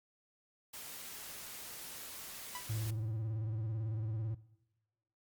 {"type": "noise", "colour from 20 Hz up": "white", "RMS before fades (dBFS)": -47, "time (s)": [0.73, 2.91], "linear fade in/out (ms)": 10}
{"type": "tone with exponential decay", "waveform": "sawtooth", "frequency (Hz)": 987.8, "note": "B5", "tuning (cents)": 0, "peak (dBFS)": -35, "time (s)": [2.55, 2.71], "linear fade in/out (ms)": 1, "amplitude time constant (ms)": 33}
{"type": "tone with vibrato", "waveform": "triangle", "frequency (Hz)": 110, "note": "A2", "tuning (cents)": 0, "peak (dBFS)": -32, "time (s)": [2.69, 4.35], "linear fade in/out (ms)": 10, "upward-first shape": "square", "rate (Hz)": 18, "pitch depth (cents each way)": 57}
{"effects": ["noise-tail reverb RT60 1.0 s tail -19 dB re dry", "Opus 48 kbps"]}